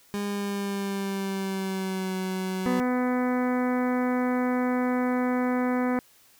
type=tone with pitch glide; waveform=30% pulse; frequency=203.2 to 187.41 Hz; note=G#3 to F#3; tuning=-38 to +22 cents; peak=-25 dBFS; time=0.14-2.8 s; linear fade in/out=0 ms; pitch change=-140 cents; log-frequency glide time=0.25-2.15 s
type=harmonic tone; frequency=250 Hz; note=B3; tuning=21 cents sharp; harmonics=1 / 2 / 3 / 4 / 5 / 6 / 7 / 8 / 9; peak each=-24 / -30 / -34 / -36 / -38 / -40 / -41 / -42 / -43 dBFS; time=2.66-5.99 s; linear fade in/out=0 ms
effects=white hiss -58 dBFS RMS until 6.39 s